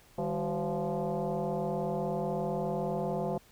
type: tone with frequency modulation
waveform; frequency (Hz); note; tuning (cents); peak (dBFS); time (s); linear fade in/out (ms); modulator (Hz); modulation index
sine; 155.1; D#3; -5; -29; 0.18-3.38; 5; 177; 3.7
effects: pink hiss -60 dBFS RMS until 3.51 s